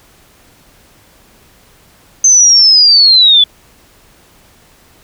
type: linear sweep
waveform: sine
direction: down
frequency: 6272 to 3417 Hz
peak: -3 dBFS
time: 2.24-3.44 s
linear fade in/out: 5 ms
effects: pink hiss -46 dBFS RMS until 5.03 s